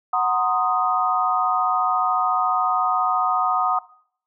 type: chord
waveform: sine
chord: C half-diminished seventh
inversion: second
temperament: equal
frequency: 740 / 932.3 / 1046.5 / 1244.5 Hz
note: Gb5 / Bb5 / C6 / Eb6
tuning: 0 / 0 / 0 / 0 cents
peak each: -22 / -27 / -27 / -21 dBFS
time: 0.13-3.79 s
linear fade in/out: 5 ms
effects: noise-tail reverb RT60 0.6 s tail -20 dB re dry